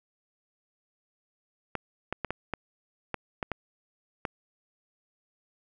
clicks, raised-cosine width 0.5 ms, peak -15 dBFS, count 9, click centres 1.753 / 2.126 / 2.247 / 2.306 / 2.537 / 3.143 / 3.428 / 3.517 / 4.252 s, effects none

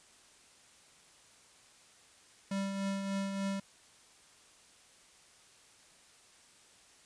square tone with tremolo, 196 Hz, G3, in tune, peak -32 dBFS, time 2.51-3.6 s, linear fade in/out 5 ms, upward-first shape triangle, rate 3.4 Hz, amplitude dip 45%, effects white hiss -61 dBFS RMS until 7.05 s + resampled to 22050 Hz

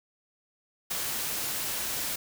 white noise with ADSR envelope, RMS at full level -28 dBFS, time 0.9-2.16 s, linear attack 18 ms, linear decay 4 ms, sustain -4 dB, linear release 7 ms, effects none

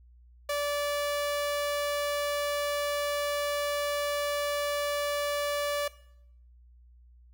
sawtooth tone, 580 Hz, D5, 22 cents flat, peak -24 dBFS, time 0.49-5.88 s, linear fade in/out 5 ms, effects noise-tail reverb RT60 0.7 s tail -18 dB re dry + added 60 Hz sine -53 dBFS peak until 7.33 s

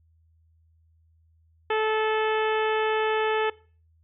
harmonic tone, 435.4 Hz, A4, 18 cents flat, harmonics 1 / 2 / 3 / 4 / 5 / 6 / 7 / 8, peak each -24 / -28 / -32 / -32 / -37 / -36 / -39 / -44 dBFS, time 1.7-3.5 s, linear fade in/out 5 ms, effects noise-tail reverb RT60 0.4 s tail -21 dB re dry + added 81 Hz sine -59 dBFS peak until 4.03 s

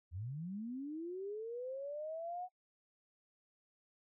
sine linear sweep, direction up, 78 to 740 Hz, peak -40 dBFS, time 0.11-2.49 s, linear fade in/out 50 ms, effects noise-tail reverb RT60 0.1 s tail -21 dB re dry

